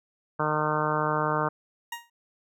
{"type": "harmonic tone", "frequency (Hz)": 152.6, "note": "D#3", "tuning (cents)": -33, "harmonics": [1, 2, 3, 4, 5, 6, 7, 8, 9, 10], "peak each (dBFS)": [-32, -35, -32, -32, -36, -31, -32, -31, -34, -36], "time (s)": [0.39, 1.49], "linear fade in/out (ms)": 10}
{"type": "tone with exponential decay", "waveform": "20% pulse", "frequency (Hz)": 941, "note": "A#5", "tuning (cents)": 16, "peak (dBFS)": -25, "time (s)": [1.92, 2.1], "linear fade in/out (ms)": 5, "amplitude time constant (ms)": 38}
{"effects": []}